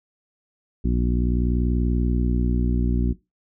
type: harmonic tone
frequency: 60.4 Hz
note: B1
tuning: 38 cents flat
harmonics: 1 / 2 / 3 / 4 / 5 / 6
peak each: -21 / -28 / -26 / -27 / -32 / -34 dBFS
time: 0.84-3.13 s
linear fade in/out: 10 ms
effects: noise-tail reverb RT60 0.2 s tail -18 dB re dry

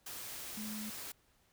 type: tone in noise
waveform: sine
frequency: 214.1 Hz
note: A3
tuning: 47 cents flat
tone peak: -41 dBFS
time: 0.57-0.9 s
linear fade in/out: 5 ms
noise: white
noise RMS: -45 dBFS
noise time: 0.06-1.12 s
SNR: +1 dB
effects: pink hiss -71 dBFS RMS until 1.52 s

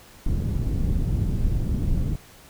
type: low-pass noise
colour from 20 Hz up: pink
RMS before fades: -23 dBFS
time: 0.26-2.16 s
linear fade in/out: 5 ms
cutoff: 170 Hz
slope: 12 dB/octave
effects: pink hiss -49 dBFS RMS until 2.49 s

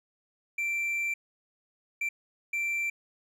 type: tone bursts at uneven times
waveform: triangle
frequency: 2349 Hz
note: D7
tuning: in tune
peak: -26 dBFS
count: 3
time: 0.58-1.14 / 2.01-2.09 / 2.53-2.9 s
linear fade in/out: 5 ms
effects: none

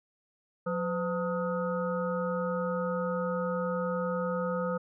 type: harmonic tone with a mistuned harmonic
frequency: 180 Hz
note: F#3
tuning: 47 cents flat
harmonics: 1 / 3 / 5 / 7 / 8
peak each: -33 / -31 / -43 / -36 / -44 dBFS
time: 0.66-4.78 s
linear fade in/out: 10 ms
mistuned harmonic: 3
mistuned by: -100 cents
effects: none

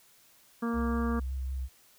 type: harmonic tone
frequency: 233.1 Hz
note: A#3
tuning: in tune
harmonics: 1 / 2 / 3 / 4 / 5 / 6 / 7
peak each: -29 / -37 / -46 / -45 / -38 / -45 / -46 dBFS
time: 0.62-1.2 s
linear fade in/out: 10 ms
type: tone with vibrato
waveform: sine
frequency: 65.41 Hz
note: C2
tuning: in tune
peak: -31 dBFS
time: 0.73-1.69 s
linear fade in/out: 50 ms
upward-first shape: square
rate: 5.3 Hz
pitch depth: 22 cents each way
effects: white hiss -61 dBFS RMS until 1.98 s

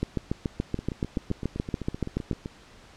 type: two click trains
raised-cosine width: 3 ms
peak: -13 / -20 dBFS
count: 17 / 14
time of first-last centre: 0.03-2.312 / 0.79-2.459 s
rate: 7.01 / 7.79 Hz
effects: pink hiss -52 dBFS RMS until 2.96 s + low-pass 6000 Hz 12 dB/octave

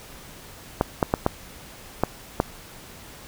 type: clicks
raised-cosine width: 1 ms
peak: -4 dBFS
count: 6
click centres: 0.811 / 1.028 / 1.139 / 1.264 / 2.036 / 2.401 s
effects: pink hiss -44 dBFS RMS until 3.27 s

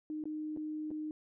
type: tone with dropouts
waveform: sine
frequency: 307.1 Hz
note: D#4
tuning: 23 cents flat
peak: -36 dBFS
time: 0.1-1.11 s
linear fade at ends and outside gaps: 1 ms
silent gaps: 0.239-0.255 / 0.564-0.572 / 0.906-0.913 s
effects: none

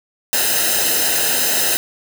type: noise with comb filter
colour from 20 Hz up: white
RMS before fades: -17 dBFS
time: 0.33-1.77 s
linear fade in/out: 0 ms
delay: 0.88 ms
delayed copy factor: -0.8
effects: none

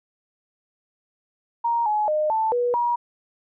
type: tone with pitch steps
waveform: sine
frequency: 936 / 846 / 611 / 882 / 486 / 956 Hz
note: A#5 / G#5 / D#5 / A5 / B4 / A#5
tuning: +7 / +32 / -32 / +4 / -28 / +43 cents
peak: -19 dBFS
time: 1.64-2.96 s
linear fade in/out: 10 ms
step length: 220 ms
effects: none

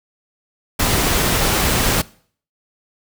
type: noise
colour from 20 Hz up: pink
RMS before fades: -17 dBFS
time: 0.79-2.02 s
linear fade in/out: 10 ms
effects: noise-tail reverb RT60 0.5 s tail -21 dB re dry

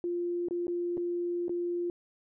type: tone with dropouts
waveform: sine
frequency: 348.8 Hz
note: F4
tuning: 2 cents flat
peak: -29 dBFS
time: 0.04-1.9 s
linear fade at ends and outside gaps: 1 ms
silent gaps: 0.485-0.509 / 0.669-0.68 / 0.971-0.977 / 1.482-1.494 s
effects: none

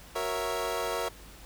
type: chord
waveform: 25% pulse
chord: F# dominant seventh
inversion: none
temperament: equal with one note detuned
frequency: 370 / 466.2 / 551.8 / 659.3 Hz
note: F#4 / A#4 / C#5 / E5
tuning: 0 / 0 / -8 / 0 cents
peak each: -34 / -30 / -33 / -31 dBFS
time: 0.15-1.09 s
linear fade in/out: 10 ms
effects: added 50 Hz sine -51 dBFS peak until 1.45 s + pink hiss -51 dBFS RMS until 1.45 s

